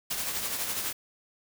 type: noise with tremolo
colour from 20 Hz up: white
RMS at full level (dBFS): -30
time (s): 0.1-0.93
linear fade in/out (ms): 10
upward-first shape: triangle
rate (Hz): 12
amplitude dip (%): 50
effects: none